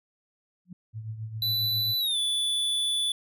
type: tone with exponential growth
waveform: sine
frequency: 179.5 Hz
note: F3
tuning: 48 cents sharp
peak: -35 dBFS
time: 0.65-0.73 s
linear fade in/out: 5 ms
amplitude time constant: 16 ms
type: tone with tremolo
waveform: sine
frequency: 110 Hz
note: A2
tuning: in tune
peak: -30 dBFS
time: 0.93-1.95 s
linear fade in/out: 50 ms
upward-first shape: triangle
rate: 7.4 Hz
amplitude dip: 70%
type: tone with pitch glide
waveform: square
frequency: 3981 to 3466 Hz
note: B7 to A7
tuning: +13 to -27 cents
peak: -25 dBFS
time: 1.42-3.12 s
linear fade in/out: 2 ms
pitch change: -240 cents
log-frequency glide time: 1.99-2.18 s
effects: none